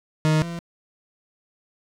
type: tone pair in turn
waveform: 40% pulse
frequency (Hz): 155.56 / 169.73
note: D#3 / F3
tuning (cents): 0 / -49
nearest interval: major second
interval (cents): 151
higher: second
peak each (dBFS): -16 / -28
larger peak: first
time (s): 0.25-0.42 / 0.42-0.59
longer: neither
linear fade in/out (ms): 0
effects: low-pass 8000 Hz 12 dB/octave + 8-bit